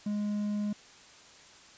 triangle tone, 207.7 Hz, G#3, in tune, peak -27 dBFS, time 0.06-0.73 s, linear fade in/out 5 ms, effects white hiss -54 dBFS RMS until 1.77 s + resampled to 16000 Hz

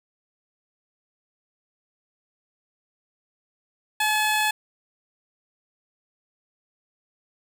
15% pulse tone, 856 Hz, A5, 48 cents flat, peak -14 dBFS, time 4-4.51 s, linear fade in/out 5 ms, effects none

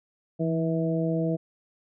harmonic tone with a mistuned harmonic, 162.3 Hz, E3, 27 cents flat, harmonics 1 / 2 / 3 / 4, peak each -26 / -29 / -31 / -32 dBFS, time 0.39-1.37 s, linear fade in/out 20 ms, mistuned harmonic 1, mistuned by +32 cents, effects none

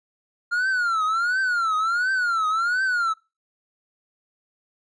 triangle tone with vibrato, 1396.9 Hz, F6, in tune, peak -18 dBFS, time 0.51-3.14 s, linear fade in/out 20 ms, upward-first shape triangle, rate 1.4 Hz, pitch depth 200 cents each way, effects noise-tail reverb RT60 0.3 s tail -26 dB re dry + resampled to 22050 Hz

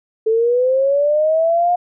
sine linear sweep, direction up, 435.5 to 716 Hz, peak -12 dBFS, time 0.26-1.76 s, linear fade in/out 10 ms, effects none

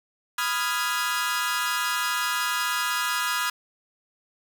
sawtooth chord, F half-diminished seventh, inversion second, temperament equal with one note detuned, 993.5 / 1244.5 / 1396.9 / 1661.2 Hz, Cb6 / Eb6 / F6 / Ab6, +10 / 0 / 0 / 0 cents, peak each -27 / -26 / -26 / -26 dBFS, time 0.38-3.5 s, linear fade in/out 5 ms, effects none

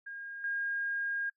sine tone with level steps, 1620 Hz, G#6, 43 cents flat, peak -40 / -31 dBFS, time 0.06-1.3 s, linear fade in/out 10 ms, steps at 0.44 s, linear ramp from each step 2 ms, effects noise-tail reverb RT60 0.1 s tail -24 dB re dry

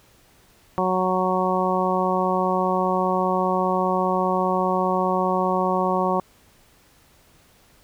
harmonic tone, 185 Hz, F#3, in tune, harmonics 1 / 2 / 3 / 4 / 5 / 6, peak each -26 / -26 / -26 / -26 / -26 / -26 dBFS, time 0.78-6.2 s, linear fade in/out 0 ms, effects pink hiss -56 dBFS RMS until 7.83 s

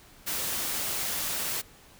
white noise, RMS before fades -31 dBFS, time 0.26-1.62 s, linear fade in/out 20 ms, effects pink hiss -54 dBFS RMS until 1.99 s

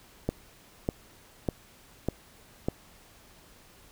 click train, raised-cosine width 2 ms, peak -13 dBFS, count 5, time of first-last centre 0.29-2.685 s, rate 1.67 Hz, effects pink hiss -56 dBFS RMS until 3.91 s

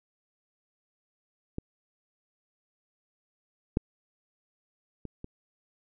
clicks, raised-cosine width 3 ms, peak -20 / -11 / -25 / -26 dBFS, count 4, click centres 1.584 / 3.771 / 5.053 / 5.244 s, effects none

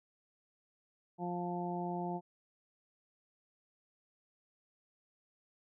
harmonic tone, 175.9 Hz, F3, 13 cents sharp, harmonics 1 / 2 / 3 / 4 / 5, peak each -39 / -41 / -50 / -41 / -43 dBFS, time 1.18-2.21 s, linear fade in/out 50 ms, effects none

